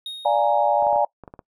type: tone with exponential decay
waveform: triangle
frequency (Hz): 3729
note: A#7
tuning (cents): 0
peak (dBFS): -26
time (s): 0.06-0.89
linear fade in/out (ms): 2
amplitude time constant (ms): 180
type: chord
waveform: sine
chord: Bb dominant seventh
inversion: first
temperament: equal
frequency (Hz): 587.3 / 698.5 / 830.6 / 932.3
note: D5 / F5 / Ab5 / Bb5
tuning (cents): 0 / 0 / 0 / 0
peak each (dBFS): -21 / -23 / -20 / -25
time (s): 0.25-1.05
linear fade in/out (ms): 5
type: clicks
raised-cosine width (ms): 1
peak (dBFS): -25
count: 8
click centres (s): 0.825 / 0.867 / 0.929 / 0.96 / 1.237 / 1.278 / 1.339 / 1.392
effects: noise-tail reverb RT60 0.1 s tail -23 dB re dry